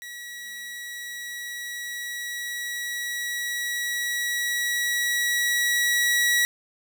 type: tone with level ramp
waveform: sawtooth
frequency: 1927 Hz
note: B6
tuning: 43 cents flat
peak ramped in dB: -33 to -15 dBFS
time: 0.02-6.45 s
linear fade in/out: 0 ms
effects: 9-bit